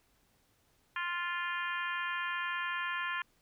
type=harmonic tone; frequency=349.2 Hz; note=F4; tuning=in tune; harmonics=3 / 4 / 5 / 6 / 7 / 8 / 9; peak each=-38 / -40 / -37 / -47 / -43 / -47 / -48 dBFS; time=0.96-3.22 s; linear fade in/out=2 ms; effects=pink hiss -71 dBFS RMS until 3.41 s